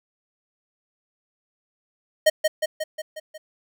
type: tone with echo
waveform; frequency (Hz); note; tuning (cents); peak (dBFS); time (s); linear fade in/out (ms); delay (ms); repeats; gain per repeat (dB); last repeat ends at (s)
square; 622.3; D#5; 0; -13; 2.26-2.3; 10; 180; 6; -4; 3.38
effects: none